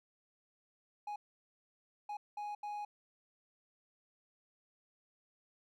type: tone bursts at uneven times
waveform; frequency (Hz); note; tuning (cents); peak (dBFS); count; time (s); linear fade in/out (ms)
triangle; 830.6; G#5; 0; -37; 4; 1.07-1.16 / 2.09-2.17 / 2.37-2.55 / 2.63-2.85; 5
effects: none